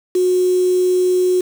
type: tone with quantisation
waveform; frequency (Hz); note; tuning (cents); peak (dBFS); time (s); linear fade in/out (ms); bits
sine; 364.9; F#4; -24; -12; 0.15-1.41; 5; 5
effects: none